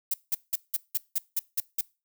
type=noise bursts; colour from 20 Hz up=violet; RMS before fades=-26 dBFS; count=9; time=0.11-1.811 s; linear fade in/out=5 ms; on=29 ms; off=180 ms; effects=noise-tail reverb RT60 0.3 s tail -23 dB re dry